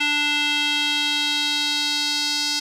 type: tone with band-pass filter sweep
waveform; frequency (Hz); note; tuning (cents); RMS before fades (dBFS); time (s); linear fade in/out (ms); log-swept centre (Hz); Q
square; 293.7; D4; 0; -22; 0-2.6; 10; 2800 to 4800; 2.9
effects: none